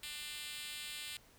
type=tone with high-pass filter; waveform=5% pulse; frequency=298.1 Hz; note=D4; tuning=26 cents sharp; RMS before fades=-45 dBFS; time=0.03-1.17 s; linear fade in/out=2 ms; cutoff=3200 Hz; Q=1; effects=pink hiss -64 dBFS RMS until 1.38 s